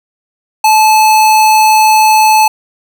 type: tone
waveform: square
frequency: 867 Hz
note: A5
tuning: 26 cents flat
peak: -5 dBFS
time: 0.64-2.48 s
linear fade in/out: 5 ms
effects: none